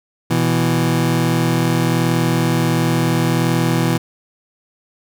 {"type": "tone pair together", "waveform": "25% pulse", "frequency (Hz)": [123.47, 164.81], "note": ["B2", "E3"], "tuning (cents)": [0, 0], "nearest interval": "perfect fourth", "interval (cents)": 500, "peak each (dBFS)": [-14, -13], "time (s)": [0.3, 3.98], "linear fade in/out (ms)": 10, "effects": []}